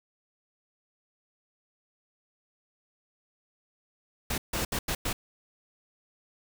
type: noise bursts at uneven times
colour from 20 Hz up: pink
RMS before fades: -30 dBFS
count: 5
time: 4.3-4.38 / 4.53-4.65 / 4.72-4.79 / 4.88-4.95 / 5.05-5.13 s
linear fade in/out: 5 ms
effects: none